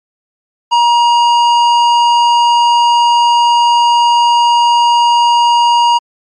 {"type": "tone with hard clipping", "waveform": "sine", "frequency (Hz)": 949, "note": "A#5", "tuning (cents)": 31, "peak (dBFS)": -8, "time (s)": [0.71, 5.99], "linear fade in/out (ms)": 20, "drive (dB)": 11, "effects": ["MP3 48 kbps"]}